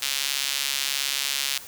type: tone with high-pass filter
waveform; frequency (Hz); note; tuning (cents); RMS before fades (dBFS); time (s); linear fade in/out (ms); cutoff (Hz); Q
sawtooth; 138.59; C#3; 0; -27; 0.02-1.58; 5; 3300; 1.2
effects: white hiss -42 dBFS RMS until 1.67 s